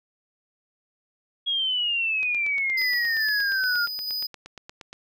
sine exponential sweep, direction down, 3322 to 1396.9 Hz, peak -22 dBFS, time 1.46-3.87 s, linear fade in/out 20 ms
click train, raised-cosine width 0.2 ms, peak -23 dBFS, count 24, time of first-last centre 2.23-4.93 s, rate 8.52 Hz
square tone with tremolo, 4978 Hz, D#8, in tune, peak -27 dBFS, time 2.77-4.27 s, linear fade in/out 10 ms, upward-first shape square, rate 2.3 Hz, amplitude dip 30%
effects none

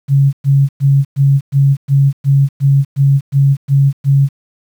sine tone bursts, 138.59 Hz, C#3, in tune, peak -6 dBFS, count 12, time 0.08-4.29 s, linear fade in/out 50 ms, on 250 ms, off 110 ms, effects 7-bit

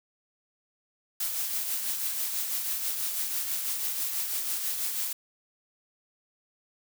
blue noise with tremolo, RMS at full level -29 dBFS, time 1.2-5.13 s, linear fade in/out 5 ms, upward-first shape triangle, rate 6.1 Hz, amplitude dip 45%, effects none

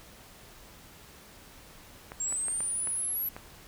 clicks, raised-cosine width 0.5 ms, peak -25 dBFS, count 6, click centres 2.119 / 2.325 / 2.483 / 2.605 / 2.873 / 3.365 s
sine linear sweep, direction up, 7400 to 11840 Hz, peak -29 dBFS, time 2.2-3.29 s, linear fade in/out 5 ms
effects pink hiss -52 dBFS RMS until 3.67 s

